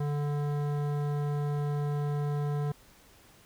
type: tone with hard clipping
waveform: sine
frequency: 145.9 Hz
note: D3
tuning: 11 cents flat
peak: -30 dBFS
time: 0-2.72 s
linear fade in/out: 5 ms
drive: 15 dB
effects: pink hiss -58 dBFS RMS until 3.45 s